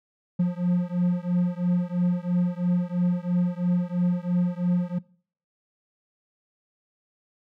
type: beating tone pair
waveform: triangle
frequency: 176.1 / 179.1 Hz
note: F3 / F3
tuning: +15 / +44 cents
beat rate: 3 Hz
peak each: -22 dBFS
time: 0.39-4.99 s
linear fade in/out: 10 ms
effects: noise-tail reverb RT60 0.5 s tail -23 dB re dry